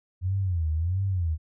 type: tone with vibrato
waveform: sine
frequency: 87.31 Hz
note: F2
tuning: in tune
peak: -23 dBFS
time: 0.21-1.38 s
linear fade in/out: 50 ms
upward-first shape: sine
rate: 1.5 Hz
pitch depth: 200 cents each way
effects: none